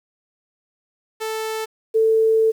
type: tone pair in turn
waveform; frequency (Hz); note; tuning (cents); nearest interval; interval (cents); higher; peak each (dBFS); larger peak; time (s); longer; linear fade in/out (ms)
sawtooth / sine; 440 / 444.1; A4 / A4; 0 / +16; unison; 16; second; -20 / -13; second; 1.2-1.66 / 1.94-2.52; second; 20
effects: 8-bit